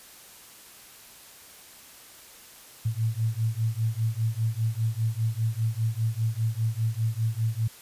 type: beating tone pair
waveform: sine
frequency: 110 / 115 Hz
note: A2 / A#2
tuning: 0 / -23 cents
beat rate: 5 Hz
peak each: -27 / -27 dBFS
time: 2.85-7.68 s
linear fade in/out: 10 ms
effects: white hiss -49 dBFS RMS until 7.81 s + resampled to 32000 Hz